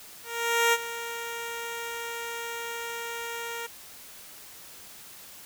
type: tone with ADSR envelope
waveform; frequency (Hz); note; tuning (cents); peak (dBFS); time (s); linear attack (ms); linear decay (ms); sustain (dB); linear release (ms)
10% pulse; 466.2; A#4; 0; -11; 0.23-3.67; 500; 41; -14; 11
effects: white hiss -47 dBFS RMS until 5.45 s